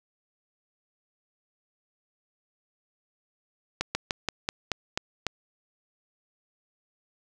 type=slowing click train; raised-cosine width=0.2 ms; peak=-9 dBFS; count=8; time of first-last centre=3.81-5.267 s; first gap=140 ms; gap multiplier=1.13; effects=none